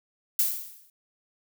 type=noise with exponential decay; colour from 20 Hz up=violet; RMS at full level=-21 dBFS; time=0.39-0.9 s; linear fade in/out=2 ms; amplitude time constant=110 ms; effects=none